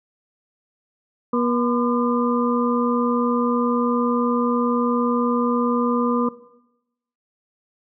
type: harmonic tone with a mistuned harmonic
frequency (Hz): 241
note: B3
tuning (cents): -42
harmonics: 1 / 2 / 4 / 5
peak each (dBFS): -20 / -23 / -27 / -26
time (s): 1.33-6.29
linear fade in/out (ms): 5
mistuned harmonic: 4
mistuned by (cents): +91
effects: noise-tail reverb RT60 0.9 s tail -18 dB re dry